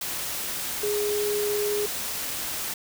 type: tone in noise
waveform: sine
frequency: 415.3 Hz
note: G#4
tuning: in tune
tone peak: -24 dBFS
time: 0.83-1.86 s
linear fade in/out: 5 ms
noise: white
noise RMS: -31 dBFS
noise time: 0.01-2.74 s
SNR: +4 dB
effects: none